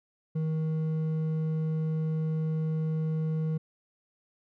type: tone with hard clipping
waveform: sine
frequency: 158 Hz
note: D#3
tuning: 27 cents sharp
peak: -28 dBFS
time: 0.35-3.58 s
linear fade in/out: 10 ms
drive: 5 dB
effects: none